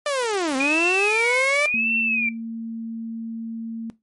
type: linear two-way sweep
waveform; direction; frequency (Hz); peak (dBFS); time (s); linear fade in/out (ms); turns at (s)
sawtooth; down then up; 601 to 257.2 to 601; -17; 0.06-1.66; 2; 0.56
type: tone with vibrato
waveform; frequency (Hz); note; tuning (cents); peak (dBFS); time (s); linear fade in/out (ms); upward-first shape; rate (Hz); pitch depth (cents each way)
sine; 2415; D7; +48; -19; 0.6-2.29; 5; sine; 0.92; 190
type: tone with pitch glide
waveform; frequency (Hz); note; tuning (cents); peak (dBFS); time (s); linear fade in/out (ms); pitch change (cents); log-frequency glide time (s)
sine; 228.4 to 227; A#3 to A#3; -35 to -46; -27; 1.74-3.9; 0; -11; 1.84-2.81
effects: noise-tail reverb RT60 0.2 s tail -18 dB re dry + MP3 48 kbps